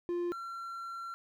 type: tone pair in turn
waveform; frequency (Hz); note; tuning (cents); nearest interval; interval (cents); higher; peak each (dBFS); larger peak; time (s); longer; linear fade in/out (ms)
triangle; 349.2 / 1362.5; F4 / F6; 0 / -43; 2 octaves; 2357; second; -29 / -37; first; 0.09-0.32 / 0.32-1.14; second; 0
effects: none